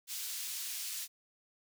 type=high-pass noise; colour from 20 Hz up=pink; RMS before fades=-40 dBFS; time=0.07-1.08 s; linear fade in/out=50 ms; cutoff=4100 Hz; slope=12 dB/octave; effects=none